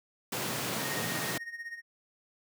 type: high-pass noise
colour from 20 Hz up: pink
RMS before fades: -34 dBFS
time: 0.32-1.38 s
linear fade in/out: 5 ms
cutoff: 110 Hz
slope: 48 dB/octave
type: tone with tremolo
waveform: triangle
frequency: 1859 Hz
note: A#6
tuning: 5 cents flat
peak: -34 dBFS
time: 0.78-1.82 s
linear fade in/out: 50 ms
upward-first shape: sine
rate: 16 Hz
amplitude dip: 75%
effects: none